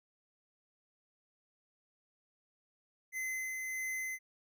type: tone with tremolo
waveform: square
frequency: 2049 Hz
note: C7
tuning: 37 cents flat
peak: -36 dBFS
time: 3.12-4.19 s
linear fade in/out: 50 ms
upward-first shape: sine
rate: 1.6 Hz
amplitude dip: 25%
effects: none